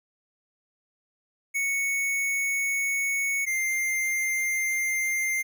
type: tone pair in turn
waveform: square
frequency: 2217 / 2099 Hz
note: C#7 / C7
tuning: 0 / +5 cents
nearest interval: minor second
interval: 95 cents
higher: first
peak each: -25 dBFS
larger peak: neither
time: 1.54-3.46 / 3.46-5.43 s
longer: second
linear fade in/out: 20 ms
effects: none